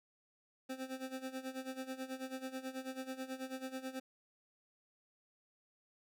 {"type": "tone with tremolo", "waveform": "25% pulse", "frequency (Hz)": 261.6, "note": "C4", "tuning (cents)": 0, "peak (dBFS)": -35, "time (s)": [0.69, 4], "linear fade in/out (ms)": 10, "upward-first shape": "sine", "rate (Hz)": 9.2, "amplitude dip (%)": 80, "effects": []}